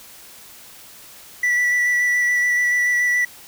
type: tone with vibrato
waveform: triangle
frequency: 1960 Hz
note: B6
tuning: 14 cents flat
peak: -14 dBFS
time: 1.43-3.25 s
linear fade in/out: 5 ms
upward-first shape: square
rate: 7 Hz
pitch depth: 9 cents each way
effects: white hiss -43 dBFS RMS until 3.47 s